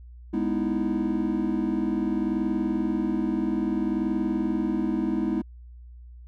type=chord; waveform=triangle; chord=E major seventh; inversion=first; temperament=just; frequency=206 / 247.2 / 309 / 329.6 Hz; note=G#3 / B3 / D#4 / E4; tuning=-14 / +2 / -12 / 0 cents; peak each=-27 dBFS; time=0.33-5.42 s; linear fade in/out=10 ms; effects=added 60 Hz sine -42 dBFS peak until 6.27 s

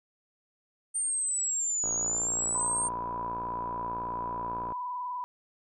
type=linear two-way sweep; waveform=sine; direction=down then up; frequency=8870 to 6645 to 8730 Hz; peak=-27 dBFS; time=0.94-2.89 s; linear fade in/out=20 ms; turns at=1.94 s
type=click train; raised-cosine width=1 ms; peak=-25 dBFS; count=169; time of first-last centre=1.84-4.722 s; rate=58.3 Hz
type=tone with vibrato; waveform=sine; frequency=987.8 Hz; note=B5; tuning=in tune; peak=-32 dBFS; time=2.55-5.24 s; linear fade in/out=0 ms; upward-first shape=triangle; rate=20 Hz; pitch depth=49 cents each way
effects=none

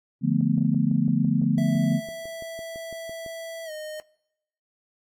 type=chord; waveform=sine; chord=B half-diminished seventh; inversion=first; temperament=equal with one note detuned; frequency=147.51 / 174.61 / 220 / 246.9 Hz; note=D3 / F3 / A3 / B3; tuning=+8 / 0 / 0 / 0 cents; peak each=-25 dBFS; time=0.21-2.01 s; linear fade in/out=50 ms
type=click train; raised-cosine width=2 ms; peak=-30 dBFS; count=18; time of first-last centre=0.41-3.262 s; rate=5.96 Hz
type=tone with pitch glide; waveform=square; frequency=659.3 to 615.1 Hz; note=E5 to D#5; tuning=0 to -20 cents; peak=-34 dBFS; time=1.58-4 s; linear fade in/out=0 ms; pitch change=-120 cents; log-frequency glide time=3.65-3.71 s
effects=noise-tail reverb RT60 0.9 s tail -24 dB re dry + AAC 64 kbps

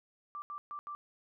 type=tone bursts at uneven times; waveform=sine; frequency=1174.7 Hz; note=D6; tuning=in tune; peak=-39 dBFS; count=4; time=0.35-0.42 / 0.5-0.58 / 0.71-0.79 / 0.87-0.95 s; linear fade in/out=0 ms; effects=none

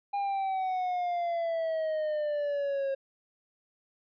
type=exponential sweep; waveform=triangle; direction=down; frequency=810 to 540 Hz; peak=-26 dBFS; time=0.13-2.95 s; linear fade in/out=10 ms; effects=resampled to 11025 Hz

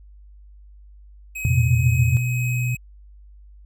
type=tone with tremolo; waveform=square; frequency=2537 Hz; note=D#7; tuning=33 cents sharp; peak=-28 dBFS; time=1.35-2.77 s; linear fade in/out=10 ms; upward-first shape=triangle; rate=2 Hz; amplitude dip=25%
type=chord; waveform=sine; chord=F suspended fourth; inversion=none; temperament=equal with one note detuned; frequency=85.31 / 116.54 / 130.81 Hz; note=F2 / Bb2 / C3; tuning=-40 / 0 / 0 cents; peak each=-21 / -19 / -22 dBFS; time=1.45-2.17 s; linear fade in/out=0 ms
type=tone; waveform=sine; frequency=123.7 Hz; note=B2; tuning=3 cents sharp; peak=-20 dBFS; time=1.5-2.75 s; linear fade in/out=5 ms
effects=added 50 Hz sine -43 dBFS peak until 3.65 s

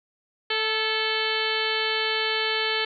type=harmonic tone with a mistuned harmonic; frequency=440 Hz; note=A4; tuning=in tune; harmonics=1 / 2 / 3 / 4 / 5 / 6 / 7 / 8 / 9 / 10; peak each=-30 / -34 / -34 / -30 / -31 / -34 / -29 / -35 / -35 / -34 dBFS; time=0.5-2.85 s; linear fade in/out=5 ms; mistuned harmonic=4; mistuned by=-32 cents; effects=none

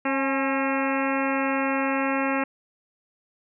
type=harmonic tone with a mistuned harmonic; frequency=269.9 Hz; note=C#4; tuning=46 cents flat; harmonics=1 / 2 / 3 / 4 / 5 / 6 / 7 / 8 / 9 / 10; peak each=-26 / -29 / -31 / -32 / -33 / -34 / -34 / -35 / -36 / -36 dBFS; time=0.05-2.44 s; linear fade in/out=5 ms; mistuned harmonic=3; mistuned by=+50 cents; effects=none

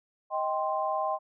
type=chord; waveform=sine; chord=C minor; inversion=first; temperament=just; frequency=627.9 / 784.9 / 1046.5 Hz; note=Eb5 / G5 / C6; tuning=+16 / +2 / 0 cents; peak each=-31 dBFS; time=0.3-1.19 s; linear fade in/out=50 ms; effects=none

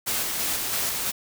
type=noise with tremolo; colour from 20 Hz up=white; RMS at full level=-26 dBFS; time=0.06-1.12 s; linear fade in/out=20 ms; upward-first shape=square; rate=3 Hz; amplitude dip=25%; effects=none

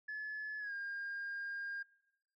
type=tone with pitch glide; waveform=sine; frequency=1717 to 1611.3 Hz; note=A6 to G6; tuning=-43 to +47 cents; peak=-38 dBFS; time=0.08-1.83 s; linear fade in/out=10 ms; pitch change=-110 cents; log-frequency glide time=0.59-0.73 s; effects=noise-tail reverb RT60 0.9 s tail -21 dB re dry + tanh soft clip ceiling -37 dBFS

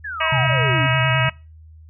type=exponential sweep; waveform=sine; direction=down; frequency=1769 to 260.1 Hz; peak=-26 dBFS; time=0.04-0.87 s; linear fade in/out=10 ms
type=harmonic tone; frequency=320 Hz; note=D#4; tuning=49 cents sharp; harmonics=2 / 3 / 4 / 5 / 6 / 7 / 8 / 9; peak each=-26 / -26 / -26 / -26 / -26 / -26 / -26 / -26 dBFS; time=0.2-1.3 s; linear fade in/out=10 ms
type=tone with vibrato; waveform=sine; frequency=129.9 Hz; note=C3; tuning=12 cents flat; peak=-18 dBFS; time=0.32-1.29 s; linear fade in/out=5 ms; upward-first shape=square; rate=9.7 Hz; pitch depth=74 cents each way
effects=noise-tail reverb RT60 0.3 s tail -22 dB re dry + added 79 Hz sine -41 dBFS peak until 1.89 s

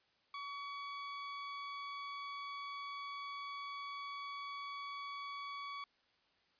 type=tone; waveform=sawtooth; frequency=1131 Hz; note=C#6; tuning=34 cents sharp; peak=-39 dBFS; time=0.34-5.84 s; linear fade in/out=2 ms; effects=white hiss -74 dBFS RMS until 6.59 s + resampled to 11025 Hz

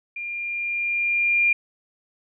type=tone with level ramp; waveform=sine; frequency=2400 Hz; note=D7; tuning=37 cents sharp; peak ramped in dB=-29 to -15 dBFS; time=0.16-1.53 s; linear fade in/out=5 ms; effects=none

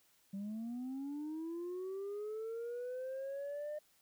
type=linear sweep; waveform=sine; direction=up; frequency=192.5 to 607 Hz; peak=-37 dBFS; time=0.33-3.79 s; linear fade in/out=10 ms; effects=tanh soft clip ceiling -38 dBFS + white hiss -71 dBFS RMS until 4.01 s

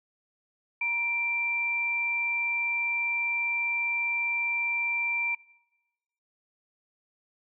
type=tone pair together; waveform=sine; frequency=950 / 2355 Hz; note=A#5 / D7; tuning=+33 / +4 cents; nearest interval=octave + major third; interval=1571 cents; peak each=-38 / -26 dBFS; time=0.81-5.35 s; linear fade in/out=5 ms; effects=noise-tail reverb RT60 1.0 s tail -22 dB re dry

